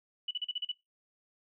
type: tone bursts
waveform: sine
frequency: 2959 Hz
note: F#7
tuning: 1 cent flat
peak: -31 dBFS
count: 7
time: 0.28-0.718 s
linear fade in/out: 5 ms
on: 30 ms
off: 38 ms
effects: noise-tail reverb RT60 0.2 s tail -21 dB re dry